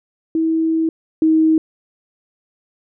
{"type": "tone pair in turn", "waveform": "sine", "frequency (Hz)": [323.1, 317.5], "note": ["E4", "D#4"], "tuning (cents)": [-35, 35], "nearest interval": "unison", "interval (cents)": 30, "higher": "first", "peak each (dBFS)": [-14, -10], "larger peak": "second", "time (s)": [[0.35, 0.89], [1.22, 1.58]], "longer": "first", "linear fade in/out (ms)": 2, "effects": []}